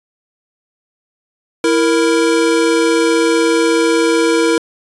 square tone pair together, 330.1 / 466.2 Hz, E4 / A#4, +2 / 0 cents, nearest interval tritone, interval 598 cents, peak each -14 dBFS, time 1.64-4.58 s, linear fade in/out 2 ms, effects resampled to 24000 Hz

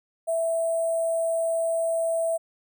sine tone with sample-and-hold, 661 Hz, E5, 5 cents sharp, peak -22 dBFS, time 0.27-2.38 s, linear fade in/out 20 ms, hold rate 8820 Hz, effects none

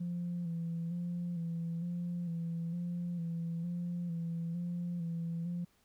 sine tone with vibrato, 170.8 Hz, F3, 38 cents flat, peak -33 dBFS, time 0-5.65 s, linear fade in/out 10 ms, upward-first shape square, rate 1.1 Hz, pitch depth 35 cents each way, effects tanh soft clip ceiling -31 dBFS + pink hiss -71 dBFS RMS until 5.84 s

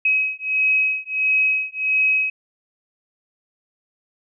sine beating tone pair, 2545 / 2546.5 Hz, D#7 / D#7, +39 / +40 cents, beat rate 1.5 Hz, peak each -20 dBFS, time 0.05-2.3 s, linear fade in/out 5 ms, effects none

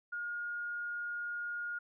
sine tone, 1427 Hz, F6, 37 cents sharp, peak -36 dBFS, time 0.12-1.79 s, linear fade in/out 10 ms, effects none

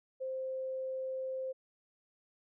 sine tone, 523.3 Hz, C5, in tune, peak -35 dBFS, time 0.2-1.53 s, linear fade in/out 20 ms, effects none

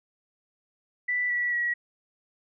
sine tone with pitch steps, 1975.5 / 1947.2 / 1919.3 Hz, B6 / B6 / B6, 0 / -25 / -50 cents, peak -24 dBFS, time 1.08-1.74 s, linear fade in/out 10 ms, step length 220 ms, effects none

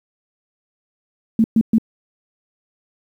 sine tone bursts, 224.1 Hz, A3, 32 cents sharp, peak -10 dBFS, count 3, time 1.39-1.783 s, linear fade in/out 2 ms, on 51 ms, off 120 ms, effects 8-bit

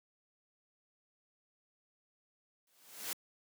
white noise with exponential growth, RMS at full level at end -36 dBFS, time 2.67-3.13 s, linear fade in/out 2 ms, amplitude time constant 98 ms, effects high-pass 200 Hz 12 dB/octave

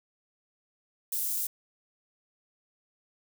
white high-pass noise, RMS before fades -31 dBFS, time 1.12-1.47 s, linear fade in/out 5 ms, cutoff 9000 Hz, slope 12 dB/octave, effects none

